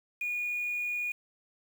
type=tone with quantisation; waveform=sine; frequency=2446 Hz; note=D#7; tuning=30 cents flat; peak=-30 dBFS; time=0.21-1.12 s; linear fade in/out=5 ms; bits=8; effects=none